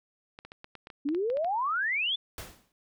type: clicks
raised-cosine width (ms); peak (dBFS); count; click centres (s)
0.3; -28; 12; 0.389 / 0.45 / 0.519 / 0.644 / 0.753 / 0.871 / 0.902 / 1.089 / 1.148 / 1.301 / 1.371 / 1.446
type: exponential sweep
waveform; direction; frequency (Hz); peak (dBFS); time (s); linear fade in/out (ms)
sine; up; 271.5 to 3555; -26; 1.05-2.16; 10
type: noise with exponential decay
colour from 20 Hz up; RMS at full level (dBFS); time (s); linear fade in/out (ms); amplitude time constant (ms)
pink; -37; 2.38-2.72; 1; 73
effects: none